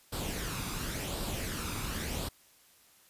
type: noise with flanger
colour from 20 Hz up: pink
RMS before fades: -36 dBFS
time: 0.12-2.29 s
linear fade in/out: 10 ms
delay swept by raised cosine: 0.23 to 0.83 ms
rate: 0.92 Hz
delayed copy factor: +0.5
effects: white hiss -62 dBFS RMS until 3.09 s + resampled to 32000 Hz